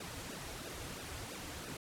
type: noise with flanger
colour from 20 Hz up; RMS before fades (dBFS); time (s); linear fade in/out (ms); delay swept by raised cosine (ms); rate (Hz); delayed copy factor
pink; -45; 0-1.77; 5; 0.91 to 5.31; 3; -0.95
effects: low-pass 12000 Hz 12 dB/octave